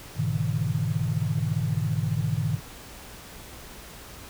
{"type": "chord", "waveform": "sine", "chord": "E dominant seventh", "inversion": "first", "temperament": "equal with one note detuned", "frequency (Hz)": [103.83, 123.47, 146.83, 161.52], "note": ["G#2", "B2", "D3", "E3"], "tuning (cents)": [0, 0, 0, -35], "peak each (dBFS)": -29, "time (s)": [0.15, 2.6], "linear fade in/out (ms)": 50, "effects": ["added 60 Hz sine -52 dBFS peak until 4.29 s", "pink hiss -44 dBFS RMS until 4.29 s"]}